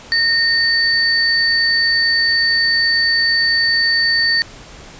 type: tone pair together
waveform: sine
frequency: 1840 / 4531 Hz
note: A#6 / C#8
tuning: -23 / +37 cents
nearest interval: octave + major third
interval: 1560 cents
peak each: -15 dBFS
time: 0.12-4.42 s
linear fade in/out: 0 ms
effects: pink hiss -38 dBFS RMS until 4.99 s + resampled to 16000 Hz